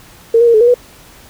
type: tone with pitch steps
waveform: sine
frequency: 458.4 / 473.9 / 465.8 / 430.9 / 477.3 / 490.2 Hz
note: A#4 / A#4 / A#4 / A4 / A#4 / B4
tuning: -29 / +28 / -1 / -36 / +41 / -13 cents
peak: -5 dBFS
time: 0.34-0.742 s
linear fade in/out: 5 ms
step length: 67 ms
effects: pink hiss -41 dBFS RMS until 1.29 s